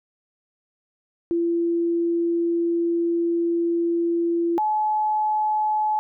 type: tone pair in turn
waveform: sine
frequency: 339.4 / 855.2 Hz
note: F4 / A5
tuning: -49 / -49 cents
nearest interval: octave + major third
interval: 1600 cents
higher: second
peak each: -19 dBFS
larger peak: neither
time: 1.31-4.58 / 4.58-5.99 s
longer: first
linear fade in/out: 0 ms
effects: none